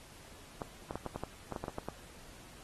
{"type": "clicks", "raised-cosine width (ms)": 1, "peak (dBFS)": -24, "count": 12, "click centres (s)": [0.618, 0.909, 0.956, 1.063, 1.16, 1.236, 1.523, 1.562, 1.64, 1.682, 1.784, 1.886], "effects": ["pink hiss -55 dBFS RMS until 2.63 s", "AAC 32 kbps"]}